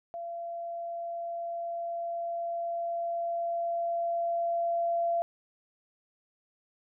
sine tone with level ramp, 682 Hz, F5, 41 cents flat, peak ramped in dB -35 to -25 dBFS, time 0.14-5.22 s, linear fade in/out 0 ms, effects none

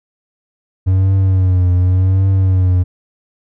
triangle tone with vibrato, 93 Hz, F#2, 9 cents sharp, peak -7 dBFS, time 0.86-2.84 s, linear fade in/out 20 ms, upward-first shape triangle, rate 0.88 Hz, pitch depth 70 cents each way, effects none

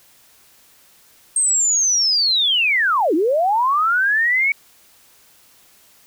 sine linear two-way sweep, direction down then up, 8510 to 291.5 to 2257 Hz, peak -14 dBFS, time 1.36-4.52 s, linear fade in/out 2 ms, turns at 3.14 s, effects white hiss -52 dBFS RMS until 6.06 s

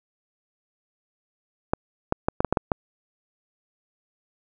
clicks, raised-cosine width 1 ms, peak -6 dBFS, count 8, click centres 1.735 / 2.124 / 2.285 / 2.405 / 2.447 / 2.526 / 2.572 / 2.718 s, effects none

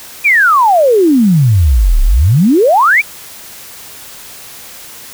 sine exponential two-way sweep, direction down then up, 2489 to 32 to 2489 Hz, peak -5 dBFS, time 0.24-3.02 s, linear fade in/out 20 ms, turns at 2.02 s, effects white hiss -32 dBFS RMS until 5.13 s

